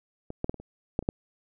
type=clicks; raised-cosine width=2 ms; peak=-23 / -14 / -14 / -26 / -30 / -11 / -29 / -12 dBFS; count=8; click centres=0.304 / 0.444 / 0.495 / 0.543 / 0.6 / 0.991 / 1.026 / 1.089 s; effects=none